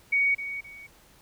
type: tone with echo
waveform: sine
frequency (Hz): 2241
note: C#7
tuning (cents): +18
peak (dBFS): -20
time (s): 0.12-0.35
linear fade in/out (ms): 10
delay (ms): 260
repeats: 2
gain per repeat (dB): -11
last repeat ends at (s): 0.87
effects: pink hiss -57 dBFS RMS until 1.21 s